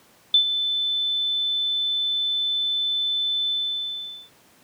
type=tone with ADSR envelope; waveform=sine; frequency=3520 Hz; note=A7; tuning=in tune; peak=-11 dBFS; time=0.34-4.3 s; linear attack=3 ms; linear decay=93 ms; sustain=-10 dB; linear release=800 ms; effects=pink hiss -55 dBFS RMS until 4.63 s + high-pass 150 Hz 12 dB/octave